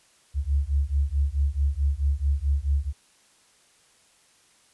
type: beating tone pair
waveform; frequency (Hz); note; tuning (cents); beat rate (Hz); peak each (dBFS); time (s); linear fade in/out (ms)
sine; 68.3 / 72.9; C#2 / D2; -25 / -12; 4.6; -24; 0.34-2.93; 50
effects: white hiss -60 dBFS RMS until 4.73 s + resampled to 24000 Hz